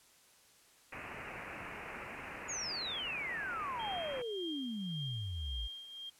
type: low-pass noise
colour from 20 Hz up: white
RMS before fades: -46 dBFS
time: 0.92-4.22 s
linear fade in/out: 5 ms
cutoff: 2700 Hz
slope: 96 dB/octave
type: exponential sweep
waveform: sine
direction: down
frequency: 6950 to 51.91 Hz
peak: -37 dBFS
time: 2.48-5.68 s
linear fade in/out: 20 ms
type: tone with tremolo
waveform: sine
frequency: 3207 Hz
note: G7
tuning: 39 cents sharp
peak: -40 dBFS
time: 3.79-6.1 s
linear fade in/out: 10 ms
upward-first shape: triangle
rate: 1.8 Hz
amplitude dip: 65%
effects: white hiss -64 dBFS RMS until 6.19 s + low-pass 11000 Hz 12 dB/octave